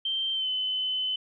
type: tone with pitch glide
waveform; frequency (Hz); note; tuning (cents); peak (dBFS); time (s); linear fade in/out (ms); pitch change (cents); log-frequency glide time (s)
sine; 3136 to 3034; G7 to F#7; 0 to +43; -26; 0.05-1.16; 5; -57; 0.33-0.48
effects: none